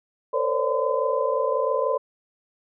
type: tone cluster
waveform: sine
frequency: 452.4 / 516 / 542 / 583 / 1019 Hz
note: A4 / C5 / C#5 / D5 / C6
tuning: +48 / -24 / -39 / -13 / -46 cents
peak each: -27 dBFS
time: 0.33-1.98 s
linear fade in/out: 10 ms
effects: none